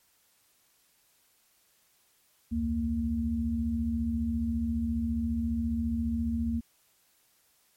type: tone cluster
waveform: sine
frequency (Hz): 70.3 / 84.9 / 230.8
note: C#2 / F2 / A#3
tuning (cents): +25 / -48 / -17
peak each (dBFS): -33 / -37 / -28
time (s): 2.51-6.61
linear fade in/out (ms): 20
effects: white hiss -67 dBFS RMS until 7.76 s + MP3 64 kbps